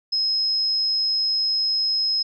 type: tone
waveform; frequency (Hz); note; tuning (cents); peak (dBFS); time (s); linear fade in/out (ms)
sine; 5130; E8; -48; -19; 0.12-2.23; 10
effects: none